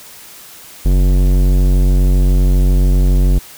sine tone with tanh clipping, 46.31 Hz, F#1, 2 cents sharp, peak -10 dBFS, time 0.85-3.39 s, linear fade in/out 10 ms, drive 17 dB, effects white hiss -37 dBFS RMS until 3.57 s

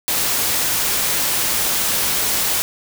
white noise, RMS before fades -19 dBFS, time 0.08-2.62 s, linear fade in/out 0 ms, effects none

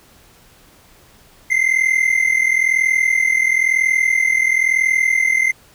triangle tone pair together, 2057 / 2098 Hz, C7 / C7, -30 / +4 cents, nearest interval unison, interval 34 cents, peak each -15 / -14 dBFS, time 1.5-5.52 s, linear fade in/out 10 ms, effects pink hiss -49 dBFS RMS until 5.74 s

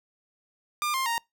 sawtooth tone with pitch steps, 1200 / 1056.8 / 930.7 Hz, D6 / C6 / A#5, +37 / +17 / -3 cents, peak -22 dBFS, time 0.82-1.18 s, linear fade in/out 0 ms, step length 120 ms, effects noise-tail reverb RT60 0.2 s tail -26 dB re dry

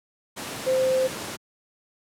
sine tone in noise, 520 Hz, C5, 11 cents flat, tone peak -19 dBFS, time 0.66-1.08 s, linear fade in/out 20 ms, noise pink, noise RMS -33 dBFS, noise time 0.36-1.37 s, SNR +11 dB, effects high-pass 150 Hz 12 dB/octave + low-pass 12000 Hz 12 dB/octave

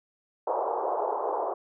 white band-pass noise, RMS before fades -29 dBFS, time 0.47-1.54 s, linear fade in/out 5 ms, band 390 to 1000 Hz, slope 48 dB/octave, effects none

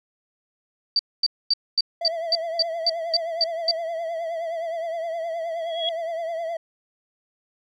sine tone bursts, 4636 Hz, D8, 23 cents flat, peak -16 dBFS, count 11, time 0.96-3.712 s, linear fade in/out 2 ms, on 32 ms, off 240 ms
triangle tone with vibrato, 664 Hz, E5, 12 cents sharp, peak -24 dBFS, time 2.01-6.57 s, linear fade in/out 5 ms, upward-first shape triangle, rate 9.6 Hz, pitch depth 72 cents each way
sine tone with exponential growth, 3322 Hz, G#7, in tune, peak -20 dBFS, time 5.52-5.89 s, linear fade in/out 1 ms, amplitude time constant 80 ms
effects none

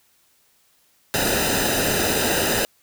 pink noise with comb filter, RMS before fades -21 dBFS, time 1.14-2.65 s, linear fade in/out 0 ms, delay 0.9 ms, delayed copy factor -0.75, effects white hiss -61 dBFS RMS until 2.82 s

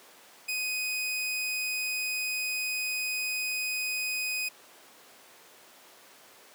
sawtooth tone, 2500 Hz, D#7, 8 cents sharp, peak -26 dBFS, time 0.48-4.49 s, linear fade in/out 10 ms, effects pink hiss -53 dBFS RMS until 6.54 s + high-pass 400 Hz 12 dB/octave

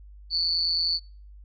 sine tone with amplitude modulation, 4475 Hz, C#8, 16 cents sharp, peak -18 dBFS, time 0.3-1 s, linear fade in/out 50 ms, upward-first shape sine, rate 168 Hz, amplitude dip 95%, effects noise-tail reverb RT60 0.4 s tail -26 dB re dry + added 50 Hz sine -44 dBFS peak until 1.44 s

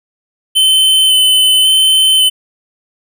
square tone with vibrato, 3052 Hz, G7, 47 cents flat, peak -7 dBFS, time 0.55-2.3 s, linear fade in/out 20 ms, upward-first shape square, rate 0.91 Hz, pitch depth 9 cents each way, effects none

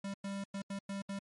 square tone bursts at uneven times, 197.6 Hz, G3, 14 cents sharp, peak -38 dBFS, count 6, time 0.04-0.14 / 0.24-0.44 / 0.54-0.62 / 0.7-0.79 / 0.89-1.02 / 1.09-1.19 s, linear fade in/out 5 ms, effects MP3 48 kbps

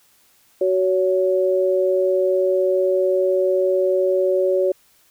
sine tone pair together, 373.5 / 562.2 Hz, F#4 / C#5, +16 / +24 cents, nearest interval perfect fifth, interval 708 cents, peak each -18 dBFS, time 0.61-4.72 s, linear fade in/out 5 ms, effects white hiss -57 dBFS RMS until 5.1 s

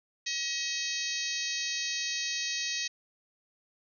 harmonic tone, 637 Hz, D#5, 41 cents sharp, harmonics 3 / 4 / 5 / 6 / 7 / 8 / 9 / 10, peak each -39 / -38 / -42 / -38 / -37 / -41 / -40 / -39 dBFS, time 0.26-2.88 s, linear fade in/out 10 ms, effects none

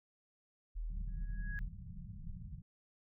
sine tone, 40 Hz, D#1, 49 cents sharp, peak -37 dBFS, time 0.75-1.69 s, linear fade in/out 20 ms
pink low-pass noise, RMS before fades -47 dBFS, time 0.9-2.62 s, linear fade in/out 5 ms, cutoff 200 Hz, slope 96 dB/octave
sine tone with exponential growth, 1661.2 Hz, G#6, in tune, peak -40 dBFS, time 1.08-1.59 s, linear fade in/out 0 ms, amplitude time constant 110 ms
effects none

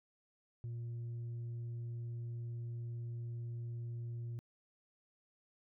sine tone, 117.8 Hz, A#2, 19 cents sharp, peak -37 dBFS, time 0.64-4.39 s, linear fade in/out 0 ms, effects tanh soft clip ceiling -39 dBFS

